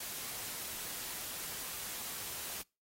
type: noise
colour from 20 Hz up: white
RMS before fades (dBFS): -42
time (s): 0-2.62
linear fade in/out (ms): 5
effects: noise-tail reverb RT60 0.3 s tail -26 dB re dry + AAC 48 kbps